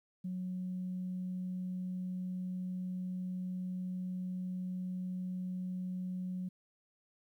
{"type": "tone", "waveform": "sine", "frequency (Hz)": 183.2, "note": "F#3", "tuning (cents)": -17, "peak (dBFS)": -35, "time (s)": [0.24, 6.49], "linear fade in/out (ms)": 10, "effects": ["tanh soft clip ceiling -31 dBFS", "12-bit"]}